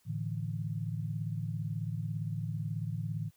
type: chord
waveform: sine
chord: A suspended fourth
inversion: none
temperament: equal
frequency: 110 / 146.83 / 164.81 Hz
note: A2 / D3 / E3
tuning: 0 / 0 / 0 cents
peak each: -36 / -38 / -38 dBFS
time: 0.05-3.31 s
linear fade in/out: 50 ms
effects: white hiss -70 dBFS RMS until 3.36 s